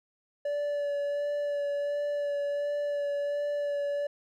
triangle tone with vibrato, 577 Hz, D5, 31 cents flat, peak -26 dBFS, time 0.45-4.07 s, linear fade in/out 5 ms, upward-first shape sine, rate 1.4 Hz, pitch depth 15 cents each way, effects none

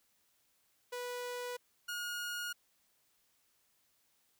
sawtooth tone pair in turn, 491.1 / 1434.7 Hz, B4 / F6, -10 / +46 cents, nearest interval octave + perfect fifth, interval 1856 cents, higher second, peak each -35 / -34 dBFS, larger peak second, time 0.92-1.57 / 1.88-2.53 s, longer neither, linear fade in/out 10 ms, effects white hiss -74 dBFS RMS until 4.39 s

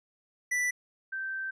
square / sine tone pair in turn, 1975.5 / 1557.1 Hz, B6 / G6, 0 / -12 cents, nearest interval major third, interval 412 cents, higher first, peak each -27 / -32 dBFS, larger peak first, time 0.51-0.71 / 1.12-1.51 s, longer second, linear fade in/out 10 ms, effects low-pass 11000 Hz 12 dB/octave

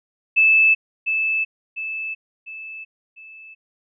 sine tone with echo, 2623 Hz, E7, 9 cents flat, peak -11 dBFS, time 0.36-0.75 s, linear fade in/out 20 ms, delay 700 ms, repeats 4, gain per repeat -7 dB, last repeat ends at 3.55 s, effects none

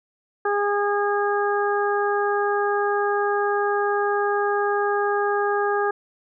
harmonic tone, 408.7 Hz, G#4, 28 cents flat, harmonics 1 / 2 / 3 / 4, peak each -22 / -25 / -27 / -28 dBFS, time 0.45-5.91 s, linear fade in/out 5 ms, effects none

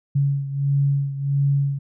sine beating tone pair, 139.7 / 141.2 Hz, C#3 / C#3, +14 / +32 cents, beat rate 1.5 Hz, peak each -19 / -24 dBFS, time 0.15-1.79 s, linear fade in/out 10 ms, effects none

